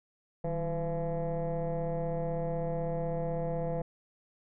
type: tone with frequency modulation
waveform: sine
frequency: 330 Hz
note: E4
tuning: 2 cents sharp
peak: -28 dBFS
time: 0.44-3.82 s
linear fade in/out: 5 ms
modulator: 174 Hz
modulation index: 2.1
effects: tanh soft clip ceiling -27 dBFS